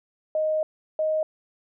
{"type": "tone pair in turn", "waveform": "sine", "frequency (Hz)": [622.3, 624.5], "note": ["D#5", "D#5"], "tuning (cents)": [0, 6], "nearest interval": "unison", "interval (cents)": 6, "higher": "second", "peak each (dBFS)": -21, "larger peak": "neither", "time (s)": [[0.35, 0.63], [0.99, 1.23]], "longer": "first", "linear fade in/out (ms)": 2, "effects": []}